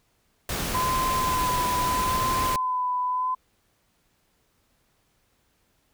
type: noise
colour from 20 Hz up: pink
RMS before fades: -29 dBFS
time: 0.49-2.56 s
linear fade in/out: 2 ms
type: tone with vibrato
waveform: sine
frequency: 1015 Hz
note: B5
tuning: 47 cents sharp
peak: -23 dBFS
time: 0.74-3.35 s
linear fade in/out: 10 ms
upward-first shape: sine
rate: 0.79 Hz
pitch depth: 32 cents each way
effects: pink hiss -68 dBFS RMS until 5.93 s